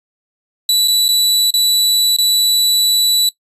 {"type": "tone with dropouts", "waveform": "sawtooth", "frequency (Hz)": 3951, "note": "B7", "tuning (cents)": 0, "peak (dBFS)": -7, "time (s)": [0.69, 3.29], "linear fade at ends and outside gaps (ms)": 2, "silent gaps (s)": [[0.876, 0.881], [1.082, 1.088], [1.506, 1.539], [2.165, 2.185]], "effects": ["noise-tail reverb RT60 0.1 s tail -20 dB re dry", "resampled to 32000 Hz"]}